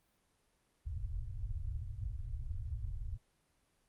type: low-pass noise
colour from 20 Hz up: pink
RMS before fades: -40 dBFS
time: 0.85-3.18 s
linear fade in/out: 20 ms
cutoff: 120 Hz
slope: 96 dB/octave
effects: pink hiss -75 dBFS RMS until 3.88 s + Opus 32 kbps